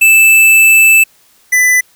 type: tone pair in turn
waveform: square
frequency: 2637 / 1997.3 Hz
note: E7 / B6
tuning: 0 / +19 cents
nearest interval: perfect fourth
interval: 481 cents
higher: first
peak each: -4 / -7 dBFS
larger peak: first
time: 0.01-1.04 / 1.52-1.81 s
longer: first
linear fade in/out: 10 ms
effects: white hiss -49 dBFS RMS until 1.95 s